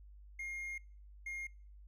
triangle tone bursts at uneven times, 2132 Hz, C7, 32 cents sharp, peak -38 dBFS, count 2, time 0.39-0.78 / 1.26-1.47 s, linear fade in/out 5 ms, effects noise-tail reverb RT60 0.6 s tail -26 dB re dry + added 50 Hz sine -53 dBFS peak until 1.87 s

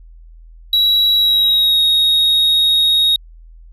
triangle tone with pitch glide, 3890 to 3757 Hz, B7 to A#7, -27 to +13 cents, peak -9 dBFS, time 0.73-3.16 s, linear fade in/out 2 ms, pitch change -60 cents, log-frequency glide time 1.16-1.8 s, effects added 41 Hz sine -37 dBFS peak until 3.72 s

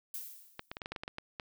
violet noise with exponential decay, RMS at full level -39 dBFS, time 0.14-0.79 s, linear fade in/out 2 ms, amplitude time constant 140 ms
clicks, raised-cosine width 0.3 ms, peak -23 dBFS, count 11, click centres 0.594 / 0.715 / 0.769 / 0.818 / 0.859 / 0.92 / 0.962 / 1.035 / 1.079 / 1.184 / 1.398 s
effects none

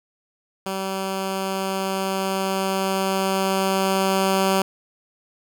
10% pulse tone with level ramp, 192.1 Hz, G3, 35 cents flat, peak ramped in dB -17 to -9 dBFS, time 0.66-4.62 s, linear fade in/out 2 ms, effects none

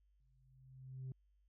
sine tone with exponential growth, 130.8 Hz, C3, in tune, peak -39 dBFS, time 0.2-1.12 s, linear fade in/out 2 ms, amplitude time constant 200 ms, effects tanh soft clip ceiling -41 dBFS + added 50 Hz sine -70 dBFS peak until 1.48 s

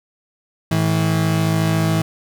35% pulse tone pair together, 108 / 161.82 Hz, A2 / E3, -32 / -32 cents, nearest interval perfect fifth, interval 700 cents, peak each -19 / -15 dBFS, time 0.71-2.02 s, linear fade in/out 5 ms, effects none

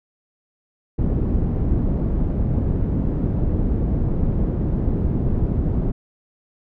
pink low-pass noise, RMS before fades -20 dBFS, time 0.98-5.92 s, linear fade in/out 10 ms, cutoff 270 Hz, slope 12 dB/octave, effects none

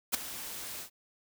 white noise with ADSR envelope, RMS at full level -26 dBFS, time 0.12-0.9 s, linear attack 24 ms, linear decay 9 ms, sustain -15 dB, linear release 96 ms, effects none

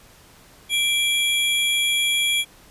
square tone pair together, 2349 / 3322 Hz, D7 / G#7, 0 / 0 cents, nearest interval tritone, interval 600 cents, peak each -23 / -21 dBFS, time 0.69-2.45 s, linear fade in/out 50 ms, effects pink hiss -50 dBFS RMS until 2.7 s + resampled to 32000 Hz

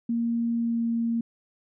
sine tone with pitch glide, 233.1 to 231.4 Hz, A#3 to A#3, 0 to -13 cents, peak -23 dBFS, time 0.09-1.21 s, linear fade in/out 5 ms, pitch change -13 cents, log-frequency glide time 0.55-0.85 s, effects none

